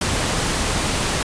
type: noise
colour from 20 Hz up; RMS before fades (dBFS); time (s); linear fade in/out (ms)
pink; -21; 0.01-1.23; 5
effects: resampled to 22050 Hz